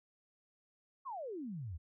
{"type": "exponential sweep", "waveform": "sine", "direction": "down", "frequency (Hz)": [1148, 73.42], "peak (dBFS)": -40, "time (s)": [1.05, 1.78], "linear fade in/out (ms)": 20, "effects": []}